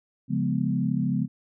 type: chord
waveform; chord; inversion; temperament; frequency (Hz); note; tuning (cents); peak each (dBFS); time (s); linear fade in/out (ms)
sine; C# dominant seventh; none; equal; 138.59 / 174.61 / 207.7 / 246.9; C#3 / E#3 / G#3 / B3; 0 / 0 / 0 / 0; -28; 0.28-1.28; 50
effects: none